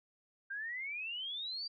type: exponential sweep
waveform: sine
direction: up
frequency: 1568 to 4751 Hz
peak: -38 dBFS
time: 0.5-1.68 s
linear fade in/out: 10 ms
effects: none